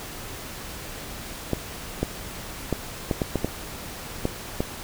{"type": "clicks", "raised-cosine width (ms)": 2, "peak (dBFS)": -9, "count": 9, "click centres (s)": [1.533, 2.03, 2.727, 3.112, 3.218, 3.357, 3.446, 4.254, 4.605], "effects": ["pink hiss -37 dBFS RMS until 4.83 s"]}